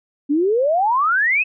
sine exponential sweep, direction up, 275.7 to 2637 Hz, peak -14 dBFS, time 0.29-1.44 s, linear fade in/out 20 ms, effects none

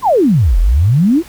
sine exponential two-way sweep, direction down then up, 1104 to 38.89 to 365.1 Hz, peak -7 dBFS, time 0.02-1.23 s, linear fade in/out 50 ms, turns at 0.59 s, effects pink hiss -38 dBFS RMS until 1.28 s

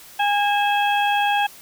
harmonic tone with a mistuned harmonic, 819 Hz, G#5, 24 cents flat, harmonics 1 / 2 / 3 / 4, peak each -18 / -25 / -26 / -28 dBFS, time 0.19-1.47 s, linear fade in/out 10 ms, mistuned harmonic 3, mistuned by +100 cents, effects white hiss -44 dBFS RMS until 1.61 s

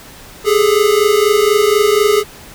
square tone pair together, 405.9 / 430 Hz, G#4 / A4, -40 / -40 cents, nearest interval minor second, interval 100 cents, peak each -13 dBFS, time 0.44-2.24 s, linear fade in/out 50 ms, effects pink hiss -37 dBFS RMS until 2.54 s

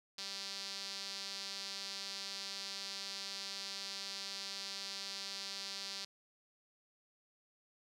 sawtooth tone with band-pass filter, 196 Hz, G3, in tune, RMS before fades -44 dBFS, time 0.18-6.05 s, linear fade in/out 5 ms, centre 4600 Hz, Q 3.3, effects none

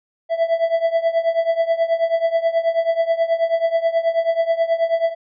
triangle tone with tremolo, 663 Hz, E5, 10 cents sharp, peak -10 dBFS, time 0.29-5.15 s, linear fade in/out 50 ms, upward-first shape triangle, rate 9.3 Hz, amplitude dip 90%, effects resampled to 11025 Hz

